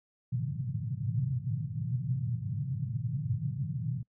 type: band-pass noise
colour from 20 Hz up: pink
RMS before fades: -33 dBFS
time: 0.32-4.03 s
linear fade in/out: 5 ms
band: 110 to 150 Hz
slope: 48 dB/octave
effects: noise-tail reverb RT60 0.1 s tail -26 dB re dry